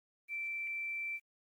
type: tone with quantisation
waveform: sine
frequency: 2338 Hz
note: D7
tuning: 8 cents flat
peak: -36 dBFS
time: 0.28-1.2 s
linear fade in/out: 50 ms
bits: 11
effects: Opus 24 kbps